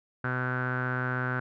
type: tone with low-pass filter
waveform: sawtooth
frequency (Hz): 126.3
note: B2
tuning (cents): +39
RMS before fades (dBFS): -30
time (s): 0.24-1.4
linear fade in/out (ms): 5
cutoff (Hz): 1500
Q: 9.7
effects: none